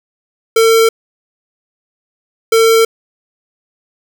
square tone pair in turn, 451.5 / 451.5 Hz, A4 / A4, +45 / +45 cents, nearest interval unison, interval 0 cents, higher neither, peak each -7 dBFS, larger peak neither, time 0.56-0.89 / 2.52-2.85 s, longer neither, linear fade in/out 5 ms, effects none

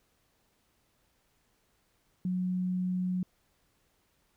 sine tone, 182.6 Hz, F#3, 23 cents flat, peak -28 dBFS, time 2.25-3.23 s, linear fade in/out 2 ms, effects pink hiss -72 dBFS RMS until 4.36 s

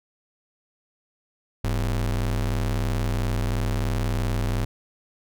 square ring-modulated tone, 73.42 Hz, D2, in tune, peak -20 dBFS, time 1.64-4.65 s, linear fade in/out 5 ms, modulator 31.5 Hz, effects none

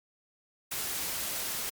white noise, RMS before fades -34 dBFS, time 0.71-1.7 s, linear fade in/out 10 ms, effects MP3 96 kbps

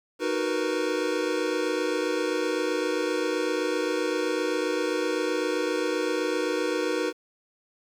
square chord, B major seventh, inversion first, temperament equal, 311.1 / 370 / 466.2 / 493.9 Hz, D#4 / F#4 / A#4 / B4, 0 / 0 / 0 / 0 cents, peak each -31 dBFS, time 0.19-7.13 s, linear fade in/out 50 ms, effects low-pass 7000 Hz 12 dB/octave + 9-bit

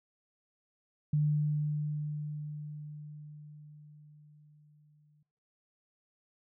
sine tone with exponential decay, 149.6 Hz, D3, 32 cents sharp, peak -24 dBFS, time 1.13-5.23 s, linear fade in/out 5 ms, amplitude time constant 890 ms, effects noise-tail reverb RT60 0.8 s tail -21 dB re dry

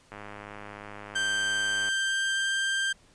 click train, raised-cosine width 0.5 ms, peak -26 dBFS, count 183, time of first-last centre 0.12-1.887 s, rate 103 Hz
30% pulse tone with pitch glide, 1568 to 1579.8 Hz, G6 to G6, 0 to +13 cents, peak -23 dBFS, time 1.15-2.93 s, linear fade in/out 10 ms, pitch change +13 cents, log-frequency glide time 1.69-2.54 s
effects pink hiss -60 dBFS RMS until 3.14 s + resampled to 22050 Hz

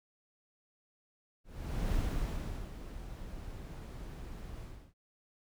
brown noise with ADSR envelope, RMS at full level -32 dBFS, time 1.44-4.94 s, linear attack 500 ms, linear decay 740 ms, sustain -12 dB, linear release 320 ms, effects none

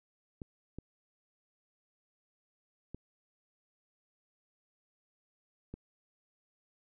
clicks, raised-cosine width 3 ms, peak -29 dBFS, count 4, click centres 0.418 / 0.786 / 2.946 / 5.74 s, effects none

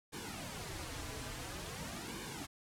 pink noise with flanger, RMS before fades -44 dBFS, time 0.12-2.47 s, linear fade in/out 20 ms, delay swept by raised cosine 1.5 to 5.6 ms, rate 0.48 Hz, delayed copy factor -0.75, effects low-pass 11000 Hz 12 dB/octave

